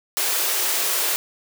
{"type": "high-pass noise", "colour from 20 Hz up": "white", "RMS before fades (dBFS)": -22, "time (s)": [0.17, 1.16], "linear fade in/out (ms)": 0, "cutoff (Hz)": 320, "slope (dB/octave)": 96, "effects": []}